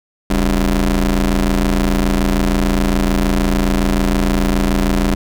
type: ring-modulated tone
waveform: 25% pulse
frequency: 85.6 Hz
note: F2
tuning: 34 cents flat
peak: -6 dBFS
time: 0.3-5.15 s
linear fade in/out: 5 ms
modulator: 115 Hz
effects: none